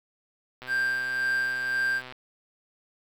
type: click train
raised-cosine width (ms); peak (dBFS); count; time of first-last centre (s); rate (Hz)
0.3; -25; 192; 0.62-2.124; 127
type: tone with tremolo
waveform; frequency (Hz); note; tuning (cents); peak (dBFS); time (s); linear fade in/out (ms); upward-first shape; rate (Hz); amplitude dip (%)
triangle; 1583; G6; +17; -21; 0.67-2.02; 50; sine; 1.9; 45
effects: 9-bit